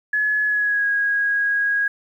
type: tone with pitch glide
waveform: sine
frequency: 1700 to 1646.8 Hz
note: G#6 to G#6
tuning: +40 to -15 cents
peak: -17 dBFS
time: 0.13-1.88 s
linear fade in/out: 5 ms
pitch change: -55 cents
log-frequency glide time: 0.45-0.88 s
effects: 9-bit